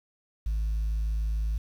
sine tone, 53.5 Hz, A1, 48 cents flat, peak -23 dBFS, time 0.46-1.58 s, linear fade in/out 5 ms, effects tanh soft clip ceiling -24 dBFS + 9-bit

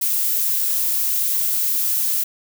violet noise, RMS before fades -20 dBFS, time 0.01-2.24 s, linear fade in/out 10 ms, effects none

